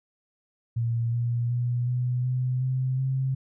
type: tone with pitch steps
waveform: sine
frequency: 116.54 / 119.06 / 121.63 / 124.26 / 126.94 / 129.68 / 132.48 Hz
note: A#2 / A#2 / B2 / B2 / B2 / C3 / C3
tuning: 0 / +37 / -26 / +11 / +48 / -15 / +22 cents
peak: -23 dBFS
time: 0.76-3.35 s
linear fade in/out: 10 ms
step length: 370 ms
effects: none